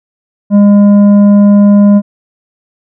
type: tone with tanh clipping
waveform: triangle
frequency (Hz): 203.6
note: G#3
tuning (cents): -34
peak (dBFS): -3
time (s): 0.5-2.02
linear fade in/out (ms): 50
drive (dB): 12
effects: none